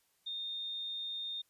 sine tone, 3654 Hz, A#7, 35 cents flat, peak -37 dBFS, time 0.26-1.42 s, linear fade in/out 10 ms, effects white hiss -74 dBFS RMS until 1.49 s + resampled to 32000 Hz

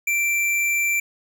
sine tone with hard clipping, 2349 Hz, D7, in tune, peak -20 dBFS, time 0.07-1 s, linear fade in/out 5 ms, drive 16 dB, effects none

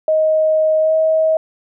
sine tone with pitch glide, 627 to 635.8 Hz, D#5 to D#5, +13 to +37 cents, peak -11 dBFS, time 0.08-1.37 s, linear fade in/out 2 ms, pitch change +24 cents, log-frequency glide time 0.8-0.94 s, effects none

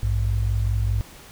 sine tone pair together, 57.64 / 102.7 Hz, A#1 / G#2, -19 / -19 cents, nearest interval minor seventh, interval 1000 cents, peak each -22 dBFS, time 0.03-1.01 s, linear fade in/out 0 ms, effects pink hiss -45 dBFS RMS until 1.31 s

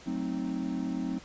triangle chord, F# diminished seventh, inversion none, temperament equal, 185 / 220 / 261.6 / 311.1 Hz, F#3 / A3 / C4 / Eb4, 0 / 0 / 0 / 0 cents, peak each -34 / -36 / -31 / -35 dBFS, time 0.06-1.19 s, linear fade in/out 10 ms, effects pink hiss -51 dBFS RMS until 1.24 s + resampled to 16000 Hz

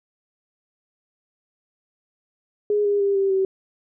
sine tone with pitch steps, 415.3 / 407 / 398.8 / 390.9 / 383 Hz, G#4 / G#4 / G4 / G4 / G4, 0 / -35 / +30 / -5 / -40 cents, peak -17 dBFS, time 2.7-3.45 s, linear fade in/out 2 ms, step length 150 ms, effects none

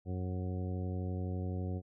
harmonic tone, 91.9 Hz, F#2, 11 cents flat, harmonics 1 / 2 / 3 / 4 / 5 / 6 / 8, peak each -35 / -41 / -45 / -47 / -49 / -51 / -53 dBFS, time 0.05-1.82 s, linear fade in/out 50 ms, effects none

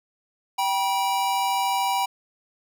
square tone pair together, 780 / 966.7 Hz, G5 / B5, -9 / -37 cents, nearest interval major third, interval 372 cents, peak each -25 dBFS, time 0.58-2.06 s, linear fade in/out 10 ms, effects none

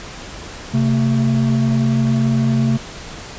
triangle tone pair together, 131.8 / 223.5 Hz, C3 / A3, +13 / +27 cents, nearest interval major sixth, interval 914 cents, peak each -14 dBFS, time 0.73-2.78 s, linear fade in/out 20 ms, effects pink hiss -33 dBFS RMS until 3.38 s + resampled to 16000 Hz

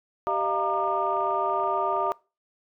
sine tone cluster, 390.2 / 610 / 689 / 930 / 1201 Hz, G4 / D#5 / F5 / A#5 / D6, -8 / -34 / -24 / -4 / +38 cents, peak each -31 / -31 / -29 / -28 / -28 dBFS, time 0.27-2.12 s, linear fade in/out 0 ms, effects noise-tail reverb RT60 0.3 s tail -23 dB re dry + tanh soft clip ceiling -13 dBFS

